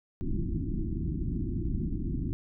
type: low-pass noise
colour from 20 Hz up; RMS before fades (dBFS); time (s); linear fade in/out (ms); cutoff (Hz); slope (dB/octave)
pink; -31; 0.21-2.33; 0; 350; 96
effects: none